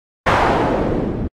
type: noise with low-pass filter sweep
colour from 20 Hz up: white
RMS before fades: -17 dBFS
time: 0.26-1.28 s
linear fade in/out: 10 ms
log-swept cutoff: 1300 to 220 Hz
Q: 1.1
effects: AAC 48 kbps